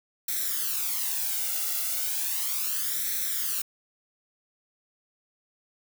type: noise with flanger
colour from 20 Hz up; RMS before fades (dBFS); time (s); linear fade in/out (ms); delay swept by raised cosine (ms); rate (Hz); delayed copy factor
blue; -29; 0.28-3.62; 5; 0.51 to 1.46; 0.35; +0.75
effects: none